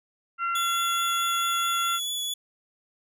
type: harmonic tone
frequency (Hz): 685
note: F5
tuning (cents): -34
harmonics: 2 / 3 / 4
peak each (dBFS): -25 / -39 / -36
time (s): 0.38-2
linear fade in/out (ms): 50
type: tone with vibrato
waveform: sawtooth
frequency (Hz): 3415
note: G#7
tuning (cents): +48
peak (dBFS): -25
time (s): 0.55-2.34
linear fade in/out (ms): 5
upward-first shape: sine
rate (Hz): 4.6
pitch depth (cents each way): 11
effects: none

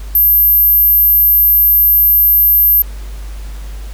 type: tone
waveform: sine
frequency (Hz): 12960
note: G#9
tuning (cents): -43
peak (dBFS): -6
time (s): 0.15-2.82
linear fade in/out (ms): 2
effects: added 50 Hz sine -23 dBFS peak until 3.93 s + pink hiss -39 dBFS RMS until 3.93 s

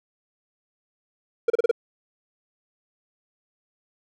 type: tone bursts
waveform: triangle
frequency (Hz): 466.2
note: A#4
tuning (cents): 0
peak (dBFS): -13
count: 5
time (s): 1.48-1.713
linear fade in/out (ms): 5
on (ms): 21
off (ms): 32
effects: none

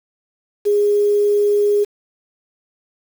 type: tone with quantisation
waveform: sine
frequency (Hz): 412.1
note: G#4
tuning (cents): -13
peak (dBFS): -12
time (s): 0.65-1.85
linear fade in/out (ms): 20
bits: 6
effects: none

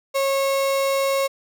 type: tone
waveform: 35% pulse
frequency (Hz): 546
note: C#5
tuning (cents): -26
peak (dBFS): -17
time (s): 0.14-1.28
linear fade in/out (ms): 20
effects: none

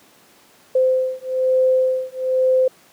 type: beating tone pair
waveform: sine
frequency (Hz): 516 / 517.1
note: C5 / C5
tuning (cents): -24 / -20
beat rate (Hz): 1.1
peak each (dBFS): -18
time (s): 0.75-2.68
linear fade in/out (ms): 5
effects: pink hiss -51 dBFS RMS until 2.92 s + high-pass 200 Hz 12 dB/octave

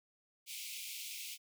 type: high-pass noise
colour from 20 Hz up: pink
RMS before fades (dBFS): -45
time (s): 0.46-1.38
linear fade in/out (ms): 50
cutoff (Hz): 2200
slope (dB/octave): 96
effects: none

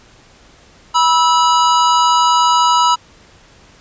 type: tone pair together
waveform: square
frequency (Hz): 975 / 1307.1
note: B5 / E6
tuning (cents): -23 / -15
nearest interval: perfect fourth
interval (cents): 508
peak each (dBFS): -12 / -15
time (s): 0.94-2.96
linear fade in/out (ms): 20
effects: pink hiss -46 dBFS RMS until 3.8 s + resampled to 16000 Hz

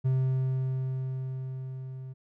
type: tone with level ramp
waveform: triangle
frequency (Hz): 130.81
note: C3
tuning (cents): 0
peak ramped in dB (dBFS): -20 to -36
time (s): 0.04-2.14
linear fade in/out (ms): 20
effects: none

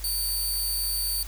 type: tone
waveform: 10% pulse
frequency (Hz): 4564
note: C#8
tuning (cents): +50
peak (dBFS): -19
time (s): 0.04-1.23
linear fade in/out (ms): 2
effects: added 50 Hz sine -35 dBFS peak until 1.27 s + white hiss -44 dBFS RMS until 1.27 s

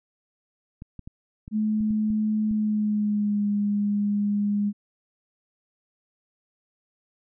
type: clicks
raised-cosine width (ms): 5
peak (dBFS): -26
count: 8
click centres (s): 0.821 / 0.993 / 1.075 / 1.479 / 1.807 / 1.907 / 2.104 / 2.511
type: tone with pitch glide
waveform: sine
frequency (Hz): 214.6 to 205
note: A3 to G#3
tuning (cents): -43 to -22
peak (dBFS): -21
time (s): 1.51-4.73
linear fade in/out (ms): 50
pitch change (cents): -79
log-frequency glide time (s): 2.49-3.47
effects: none

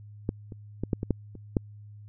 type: clicks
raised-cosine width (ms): 3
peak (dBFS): -14 / -28 / -16 / -12 / -18 / -11 / -29 / -10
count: 8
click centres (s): 0.291 / 0.522 / 0.836 / 0.932 / 1.031 / 1.107 / 1.353 / 1.568
effects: added 104 Hz sine -44 dBFS peak until 2.08 s

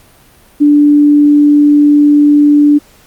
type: tone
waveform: sine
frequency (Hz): 292.9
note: D4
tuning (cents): -5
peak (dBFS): -3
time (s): 0.6-2.79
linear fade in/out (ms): 20
effects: pink hiss -44 dBFS RMS until 3.06 s + Opus 48 kbps

